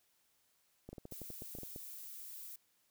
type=clicks; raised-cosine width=2 ms; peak=-34 dBFS; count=12; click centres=0.89 / 0.93 / 0.982 / 1.054 / 1.123 / 1.217 / 1.303 / 1.421 / 1.551 / 1.586 / 1.633 / 1.761 s
type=noise; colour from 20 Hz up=violet; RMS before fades=-49 dBFS; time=1.11-2.56 s; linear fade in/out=5 ms
effects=white hiss -75 dBFS RMS until 2.9 s